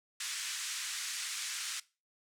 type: band-pass noise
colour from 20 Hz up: white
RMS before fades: -39 dBFS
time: 0.2-1.8 s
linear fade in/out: 5 ms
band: 1400 to 8500 Hz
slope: 24 dB/octave
effects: noise-tail reverb RT60 0.3 s tail -20 dB re dry